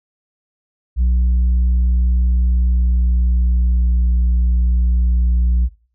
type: tone with pitch glide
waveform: sine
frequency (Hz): 61 to 60.13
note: B1 to B1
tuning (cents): -21 to -46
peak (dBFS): -9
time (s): 0.96-5.69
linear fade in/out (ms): 50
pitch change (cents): -25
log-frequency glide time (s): 2.41-4.11
effects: noise-tail reverb RT60 0.4 s tail -18 dB re dry + tanh soft clip ceiling -11 dBFS